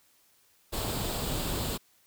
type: noise with comb filter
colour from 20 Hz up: pink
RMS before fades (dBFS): -32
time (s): 0.72-1.78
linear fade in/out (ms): 20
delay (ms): 0.25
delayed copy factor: +0.5
effects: white hiss -65 dBFS RMS until 2.06 s